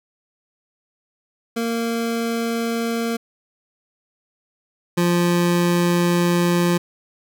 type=tone pair in turn; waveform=25% pulse; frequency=230.9 / 174.23 Hz; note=A#3 / F3; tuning=-16 / -4 cents; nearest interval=perfect fourth; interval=488 cents; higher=first; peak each=-17 / -12 dBFS; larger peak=second; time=1.56-3.17 / 4.97-6.78 s; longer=second; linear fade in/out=10 ms; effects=none